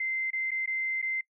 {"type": "tone with dropouts", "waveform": "sine", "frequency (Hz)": 2078, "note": "C7", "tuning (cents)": -12, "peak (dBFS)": -28, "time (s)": [0, 1.21], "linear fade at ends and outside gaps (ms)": 5, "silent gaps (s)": [[0.305, 0.331], [0.508, 0.515], [0.66, 0.674], [1.017, 1.025]], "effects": ["noise-tail reverb RT60 0.1 s tail -25 dB re dry"]}